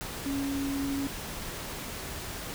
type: tone in noise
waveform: sine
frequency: 277.2 Hz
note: C#4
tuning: in tune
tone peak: -29 dBFS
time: 0.26-1.07 s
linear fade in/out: 0 ms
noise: pink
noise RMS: -38 dBFS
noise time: 0.01-2.54 s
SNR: +6 dB
effects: none